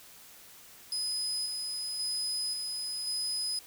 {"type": "tone with tremolo", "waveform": "35% pulse", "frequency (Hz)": 5020, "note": "D#8", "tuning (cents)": 15, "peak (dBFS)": -28, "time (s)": [0.92, 3.59], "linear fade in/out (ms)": 2, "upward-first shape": "square", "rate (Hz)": 0.93, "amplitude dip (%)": 30, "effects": ["white hiss -53 dBFS RMS until 3.66 s"]}